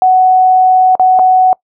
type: tone with dropouts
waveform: sine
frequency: 744 Hz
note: F#5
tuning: 9 cents sharp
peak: -4 dBFS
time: 0.02-1.53 s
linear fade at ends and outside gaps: 1 ms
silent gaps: 0.953-0.996 / 1.19-1.194 s
effects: noise-tail reverb RT60 0.1 s tail -24 dB re dry